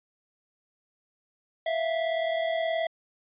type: tone pair together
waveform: square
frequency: 656 / 695 Hz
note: E5 / F5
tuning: -9 / -9 cents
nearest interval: minor second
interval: 100 cents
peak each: -27 / -34 dBFS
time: 1.66-2.87 s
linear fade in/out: 5 ms
effects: resampled to 8000 Hz